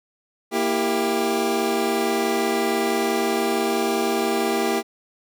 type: chord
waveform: 25% pulse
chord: E diminished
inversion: second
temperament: equal with one note detuned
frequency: 233.1 / 329.6 / 395.6 Hz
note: Bb3 / E4 / G4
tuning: 0 / 0 / +16 cents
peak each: -22 / -22 / -19 dBFS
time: 0.51-4.83 s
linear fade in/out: 50 ms
effects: none